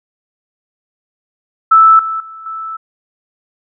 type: tone with level steps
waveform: sine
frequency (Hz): 1316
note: E6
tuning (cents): -3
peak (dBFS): -3 / -16 / -29 / -21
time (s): 1.71-2.77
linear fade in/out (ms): 10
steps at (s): 1.99 / 2.2 / 2.46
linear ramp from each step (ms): 2
effects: none